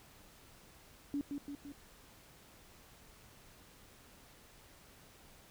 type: tone with echo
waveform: sine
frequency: 285.3 Hz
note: C#4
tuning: 50 cents sharp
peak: -33 dBFS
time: 1.14-1.21 s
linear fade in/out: 0 ms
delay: 170 ms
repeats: 3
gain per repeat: -4 dB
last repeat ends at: 1.72 s
effects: pink hiss -60 dBFS RMS until 5.5 s